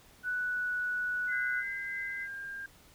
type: tone with pitch glide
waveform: sine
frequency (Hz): 1483 to 1474.5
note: F#6 to F#6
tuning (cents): +4 to -6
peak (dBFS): -30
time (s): 0.23-1.64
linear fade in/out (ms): 50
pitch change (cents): -10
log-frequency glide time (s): 0.37-0.72
type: tone with tremolo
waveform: sine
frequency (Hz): 2043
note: C7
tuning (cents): -42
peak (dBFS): -35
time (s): 1.27-2.28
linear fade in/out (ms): 50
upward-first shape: triangle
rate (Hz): 3.1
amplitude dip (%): 30
type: tone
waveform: sine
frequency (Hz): 1601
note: G6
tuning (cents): +36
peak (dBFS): -38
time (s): 1.32-2.66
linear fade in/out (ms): 2
effects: pink hiss -59 dBFS RMS until 2.94 s